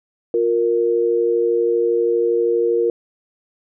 sine tone pair together, 353.6 / 466.2 Hz, F4 / A#4, +22 / 0 cents, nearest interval perfect fourth, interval 478 cents, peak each -19 / -16 dBFS, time 0.34-2.9 s, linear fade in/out 2 ms, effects none

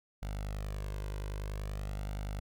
sawtooth tone with flanger, 50.5 Hz, G#1, 48 cents flat, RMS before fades -38 dBFS, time 0.22-2.4 s, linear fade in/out 10 ms, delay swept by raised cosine 1.4 to 2 ms, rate 0.51 Hz, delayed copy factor +0.65, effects none

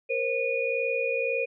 sine tone cluster, 470.2 / 532 / 2458 Hz, A#4 / C5 / D#7, +15 / +29 / -22 cents, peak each -29 dBFS, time 0.09-1.46 s, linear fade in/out 20 ms, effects none

